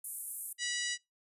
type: band-pass noise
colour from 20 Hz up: pink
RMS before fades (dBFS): -42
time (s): 0.04-0.53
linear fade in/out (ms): 5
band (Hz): 8800 to 13000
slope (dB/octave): 48
type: harmonic tone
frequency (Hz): 974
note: B5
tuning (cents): -24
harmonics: 2 / 3 / 4 / 5 / 6 / 7 / 8 / 9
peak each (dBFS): -38 / -40 / -41 / -42 / -43 / -43 / -44 / -45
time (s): 0.58-0.98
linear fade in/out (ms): 50
effects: noise-tail reverb RT60 0.2 s tail -24 dB re dry + resampled to 32000 Hz